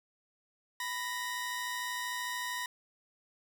sawtooth tone pair together, 989.1 / 1865 Hz, B5 / A#6, +2 / 0 cents, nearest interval major seventh, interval 1098 cents, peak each -34 / -34 dBFS, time 0.8-2.66 s, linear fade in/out 2 ms, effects 11-bit

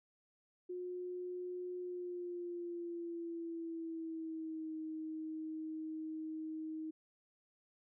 sine tone with pitch glide, 360 to 315.2 Hz, F#4 to D#4, -47 to +23 cents, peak -40 dBFS, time 0.69-6.91 s, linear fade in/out 10 ms, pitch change -230 cents, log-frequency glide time 1.79-4.75 s, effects none

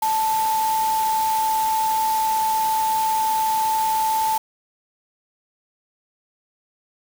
sine tone in noise, 880 Hz, A5, in tune, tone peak -18 dBFS, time 0.02-4.38 s, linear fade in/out 5 ms, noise white, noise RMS -31 dBFS, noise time 0.02-4.38 s, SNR +10 dB, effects none

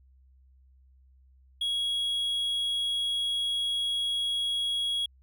triangle tone, 3320 Hz, G#7, 1 cent flat, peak -25 dBFS, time 1.61-5.06 s, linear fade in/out 5 ms, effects added 65 Hz sine -56 dBFS peak until 5.22 s

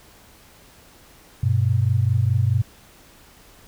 sine tone pair together, 98 / 122.74 Hz, G2 / B2, 0 / -10 cents, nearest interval major third, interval 390 cents, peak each -19 dBFS, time 1.43-2.62 s, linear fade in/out 5 ms, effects pink hiss -50 dBFS RMS until 3.67 s

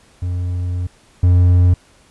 triangle tone pair in turn, 89.2 / 89.2 Hz, F2 / F2, +37 / +37 cents, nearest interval unison, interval 0 cents, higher neither, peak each -16 / -6 dBFS, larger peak second, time 0.22-0.87 / 1.23-1.74 s, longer first, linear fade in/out 5 ms, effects pink hiss -51 dBFS RMS until 2.1 s + resampled to 24000 Hz

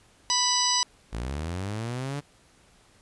harmonic tone, 987.8 Hz, B5, in tune, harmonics 1 / 2 / 3 / 4 / 5 / 6 / 8, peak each -28 / -36 / -32 / -31 / -26 / -27 / -36 dBFS, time 0.3-0.83 s, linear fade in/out 0 ms
sawtooth linear sweep, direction up, 51.91 to 146.83 Hz, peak -26 dBFS, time 1.12-2.21 s, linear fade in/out 20 ms
effects pink hiss -59 dBFS RMS until 3.01 s + resampled to 24000 Hz

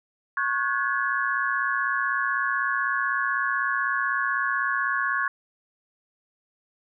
sine tone cluster, 1098 / 1454 / 1570 / 1694 Hz, C#6 / F#6 / G6 / G#6, -17 / -31 / +2 / +34 cents, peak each -27 / -29 / -31 / -27 dBFS, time 0.37-5.28 s, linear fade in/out 2 ms, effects none

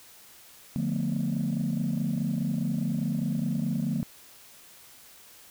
sine chord, B half-diminished seventh, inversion first, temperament just, 148.16 / 177.8 / 222.2 / 246.9 Hz, D3 / F3 / A3 / B3, +16 / +31 / +17 / 0 cents, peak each -30 / -30 / -29 / -32 dBFS, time 0.76-4.03 s, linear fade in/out 0 ms, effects tanh soft clip ceiling -20 dBFS + white hiss -52 dBFS RMS until 5.5 s

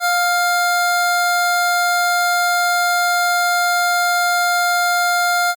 square tone pair together, 706.6 / 1396.9 Hz, F5 / F6, +20 / 0 cents, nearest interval octave, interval 1180 cents, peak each -18 dBFS, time 0-5.55 s, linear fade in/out 50 ms, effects Opus 48 kbps

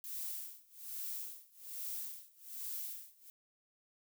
violet noise with tremolo, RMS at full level -41 dBFS, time 0.04-3.3 s, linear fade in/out 0 ms, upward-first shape sine, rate 1.2 Hz, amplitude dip 95%, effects none

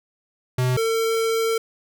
square tone pair in turn, 126.8 / 451.3 Hz, B2 / A4, +46 / +44 cents, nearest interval octave + minor seventh, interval 2198 cents, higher second, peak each -19 / -20 dBFS, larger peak first, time 0.58-0.77 / 0.77-1.58 s, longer second, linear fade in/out 5 ms, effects none

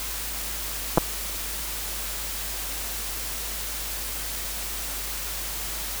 clicks, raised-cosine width 1 ms, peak -3 dBFS, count 2, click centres 0.975 / 0.981 s, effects added 50 Hz sine -37 dBFS peak until 6 s + white hiss -32 dBFS RMS until 6 s

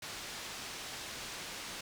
white low-pass noise, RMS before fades -44 dBFS, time 0.02-1.81 s, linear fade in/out 5 ms, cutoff 5600 Hz, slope 12 dB/octave, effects none

